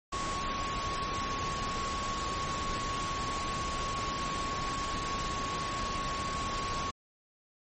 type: tone in noise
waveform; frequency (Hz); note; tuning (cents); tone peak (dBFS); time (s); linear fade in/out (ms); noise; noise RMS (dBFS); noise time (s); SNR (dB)
sine; 1106; C#6; -4; -34; 0.12-6.91; 10; pink; -36; 0.12-6.91; -1
effects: MP3 32 kbps